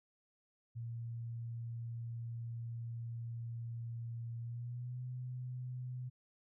sine tone with pitch glide, 116.54 to 125.63 Hz, A#2 to B2, 0 to +30 cents, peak -40 dBFS, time 0.75-6.1 s, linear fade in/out 20 ms, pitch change +130 cents, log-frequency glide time 4.39-5.03 s, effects none

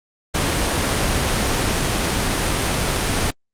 pink noise, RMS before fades -19 dBFS, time 0.34-3.31 s, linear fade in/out 10 ms, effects low-pass 10000 Hz 12 dB/octave + Opus 32 kbps

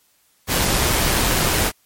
pink noise with amplitude modulation, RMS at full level -17 dBFS, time 0.47-1.72 s, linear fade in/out 50 ms, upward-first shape sine, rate 125 Hz, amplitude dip 30%, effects white hiss -60 dBFS RMS until 1.85 s + MP3 64 kbps

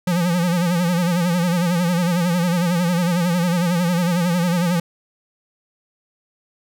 square tone with vibrato, 174.61 Hz, F3, in tune, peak -17 dBFS, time 0.07-4.8 s, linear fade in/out 5 ms, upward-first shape sine, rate 11 Hz, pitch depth 82 cents each way, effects none

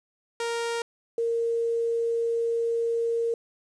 sawtooth / sine tone pair in turn, 466.2 / 463.2 Hz, A#4 / A#4, 0 / -11 cents, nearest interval unison, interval 11 cents, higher first, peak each -23 dBFS, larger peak neither, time 0.4-0.82 / 1.18-3.34 s, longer second, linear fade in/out 2 ms, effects resampled to 22050 Hz + 9-bit

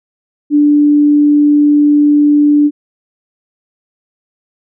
sine tone, 293.7 Hz, D4, in tune, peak -5 dBFS, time 0.5-2.71 s, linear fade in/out 50 ms, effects none

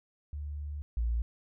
sine tone pair in turn, 73.4 / 58.02 Hz, D2 / A#1, 0 / -7 cents, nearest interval major third, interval 407 cents, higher first, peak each -35 / -27 dBFS, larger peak second, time 0.33-0.82 / 0.97-1.22 s, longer first, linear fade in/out 0 ms, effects none

